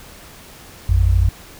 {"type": "tone pair together", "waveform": "sine", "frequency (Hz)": [56.48, 89.3], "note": ["A1", "F2"], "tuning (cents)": [46, 39], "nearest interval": "minor sixth", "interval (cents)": 793, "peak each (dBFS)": -14, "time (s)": [0.89, 1.29], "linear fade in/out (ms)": 5, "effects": ["pink hiss -41 dBFS RMS until 1.59 s"]}